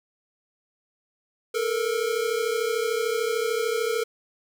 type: tone pair together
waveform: square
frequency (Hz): 438.8 / 472.2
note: A4 / A#4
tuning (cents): -5 / +22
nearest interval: minor second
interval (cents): 127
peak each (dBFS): -27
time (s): 1.54-4.04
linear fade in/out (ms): 10
effects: none